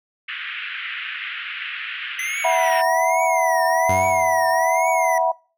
white band-pass noise, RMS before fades -30 dBFS, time 0.28-2.82 s, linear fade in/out 10 ms, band 1400 to 3000 Hz, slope 48 dB/octave
square tone with vibrato, 2017 Hz, B6, 36 cents sharp, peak -25 dBFS, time 2.19-5.18 s, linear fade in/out 2 ms, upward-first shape triangle, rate 1.2 Hz, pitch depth 200 cents each way
sine chord, E suspended second, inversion none, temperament equal with one note detuned, 659.3 / 740 / 970.2 Hz, E5 / F#5 / B5, 0 / 0 / -31 cents, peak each -19 / -21 / -20 dBFS, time 2.44-5.32 s, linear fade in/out 10 ms
sawtooth tone with exponential decay, 95.4 Hz, G2, 47 cents flat, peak -18 dBFS, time 3.89-4.68 s, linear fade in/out 5 ms, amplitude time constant 170 ms
effects noise-tail reverb RT60 0.4 s tail -25 dB re dry

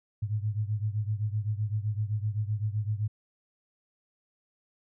sine beating tone pair, 103.83 / 111.63 Hz, G#2 / A2, 0 / +25 cents, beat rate 7.8 Hz, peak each -29 / -32 dBFS, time 0.22-3.08 s, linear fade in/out 10 ms, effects none

